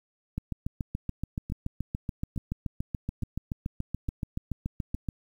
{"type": "two click trains", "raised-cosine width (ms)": 5, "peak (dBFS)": [-24, -18], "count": [5, 34], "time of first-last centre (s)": [[1.5, 4.948], [0.38, 5.088]], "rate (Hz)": [1.16, 7.01], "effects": ["9-bit"]}